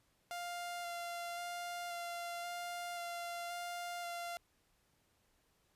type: tone with vibrato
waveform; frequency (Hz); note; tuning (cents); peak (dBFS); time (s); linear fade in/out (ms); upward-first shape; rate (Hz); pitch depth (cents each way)
sawtooth; 696; F5; -6; -37; 0.31-4.37; 0; square; 0.94; 10
effects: pink hiss -75 dBFS RMS until 5.75 s + resampled to 32000 Hz